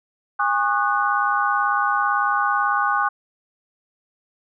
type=tone cluster; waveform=sine; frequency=819 / 1098 / 1216 / 1481 Hz; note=G#5 / C#6 / D#6 / F#6; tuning=-24 / -17 / -40 / +1 cents; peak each=-23 dBFS; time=0.39-3.09 s; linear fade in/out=10 ms; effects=none